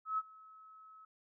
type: tone with ADSR envelope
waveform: sine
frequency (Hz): 1290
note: E6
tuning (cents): -38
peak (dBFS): -30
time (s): 0.05-1.05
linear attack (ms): 130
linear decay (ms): 38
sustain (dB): -24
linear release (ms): 5
effects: none